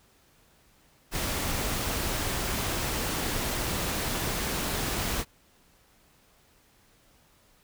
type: noise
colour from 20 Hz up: pink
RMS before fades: -30 dBFS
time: 1.11-5.25 s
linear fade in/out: 50 ms
effects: pink hiss -62 dBFS RMS until 7.63 s